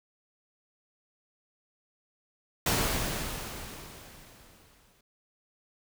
pink noise with exponential decay, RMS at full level -25 dBFS, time 2.66-5.01 s, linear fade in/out 5 ms, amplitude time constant 510 ms, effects none

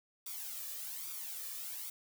blue noise with flanger, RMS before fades -43 dBFS, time 0.26-1.9 s, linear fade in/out 5 ms, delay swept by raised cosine 0.84 to 1.72 ms, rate 1.2 Hz, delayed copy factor +0.7, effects none

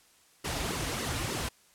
pink noise with flanger, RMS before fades -33 dBFS, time 0.44-1.49 s, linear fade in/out 10 ms, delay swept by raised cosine 1.2 to 5.5 ms, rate 3.4 Hz, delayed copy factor -0.95, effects white hiss -62 dBFS RMS until 1.74 s + low-pass 11000 Hz 12 dB/octave

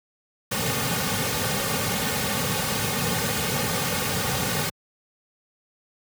pink noise with comb filter, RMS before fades -25 dBFS, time 0.51-4.7 s, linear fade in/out 10 ms, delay 3 ms, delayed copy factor -0.8, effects high-pass 100 Hz 12 dB/octave

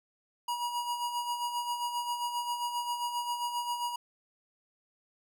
square tone with tremolo, 961 Hz, B5, 48 cents flat, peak -30 dBFS, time 0.48-3.96 s, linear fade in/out 5 ms, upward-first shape sine, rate 7.5 Hz, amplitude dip 55%, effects none

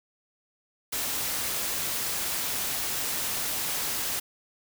white noise, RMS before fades -30 dBFS, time 0.92-4.2 s, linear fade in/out 10 ms, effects none

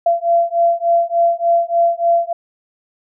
sine beating tone pair, 680 / 683.4 Hz, F5 / F5, -46 / -38 cents, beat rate 3.4 Hz, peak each -15 dBFS, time 0.06-2.33 s, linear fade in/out 5 ms, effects none

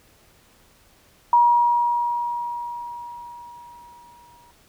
sine tone with exponential decay, 955 Hz, A#5, 42 cents sharp, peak -11 dBFS, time 1.33-4.51 s, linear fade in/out 2 ms, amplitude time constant 690 ms, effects pink hiss -56 dBFS RMS until 4.68 s

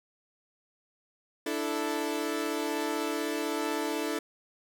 sawtooth chord, D suspended second, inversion none, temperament equal, 293.7 / 329.6 / 440 Hz, D4 / E4 / A4, 0 / 0 / 0 cents, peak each -30 dBFS, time 1.46-4.19 s, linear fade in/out 5 ms, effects none

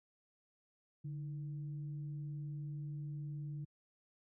sine tone with frequency modulation, 146.83 Hz, D3, in tune, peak -40 dBFS, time 1.04-3.65 s, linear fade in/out 10 ms, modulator 173 Hz, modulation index 0.28, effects high-pass 60 Hz 12 dB/octave

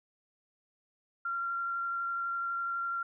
sine tone with vibrato, 1377 Hz, F6, 25 cents flat, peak -31 dBFS, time 1.25-3.03 s, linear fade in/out 5 ms, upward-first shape triangle, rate 12 Hz, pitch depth 10 cents each way, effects none

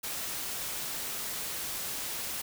white noise, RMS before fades -36 dBFS, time 0.03-2.42 s, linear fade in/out 10 ms, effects none

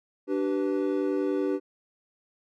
triangle chord, G major, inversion second, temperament equal with one note detuned, 293.7 / 384.4 / 493.9 Hz, D4 / G4 / B4, 0 / -34 / 0 cents, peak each -26 / -26 / -30 dBFS, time 0.27-1.6 s, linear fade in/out 50 ms, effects none

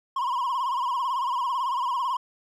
triangle tone with vibrato, 1018 Hz, C6, 48 cents flat, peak -22 dBFS, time 0.16-2.17 s, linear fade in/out 5 ms, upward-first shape sine, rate 18 Hz, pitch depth 120 cents each way, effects none

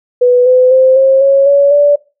sine tone with pitch steps, 493.9 / 507.2 / 520.9 / 534.9 / 549.3 / 564.1 / 579.3 Hz, B4 / B4 / C5 / C5 / C#5 / C#5 / D5, 0 / +46 / -8 / +38 / -16 / +30 / -24 cents, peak -4 dBFS, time 0.21-1.96 s, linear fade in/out 10 ms, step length 250 ms, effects noise-tail reverb RT60 0.3 s tail -21 dB re dry

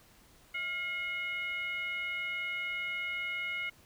sine tone with frequency modulation, 2159 Hz, C#7, 46 cents flat, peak -33 dBFS, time 0.54-3.7 s, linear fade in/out 10 ms, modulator 758 Hz, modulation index 0.69, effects pink hiss -61 dBFS RMS until 3.85 s

